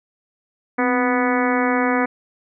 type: harmonic tone with a mistuned harmonic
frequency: 246.9 Hz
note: B3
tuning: in tune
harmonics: 1 / 2 / 3 / 4 / 5 / 6 / 7 / 8 / 9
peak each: -20 / -23 / -25 / -26 / -27 / -28 / -28 / -29 / -30 dBFS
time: 0.78-2.06 s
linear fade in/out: 10 ms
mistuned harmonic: 1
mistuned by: +71 cents
effects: none